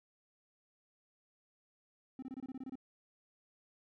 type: tone bursts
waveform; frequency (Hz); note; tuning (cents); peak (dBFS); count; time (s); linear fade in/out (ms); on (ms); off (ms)
triangle; 261.6; C4; 0; -39; 10; 2.19-2.755; 2; 34; 25
effects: none